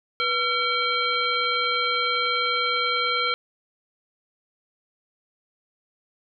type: harmonic tone with a mistuned harmonic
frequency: 454.9 Hz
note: A#4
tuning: 42 cents flat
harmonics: 1 / 3 / 5 / 7 / 9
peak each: -31 / -25 / -27 / -28 / -30 dBFS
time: 0.2-3.34 s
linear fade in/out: 0 ms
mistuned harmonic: 1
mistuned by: +130 cents
effects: none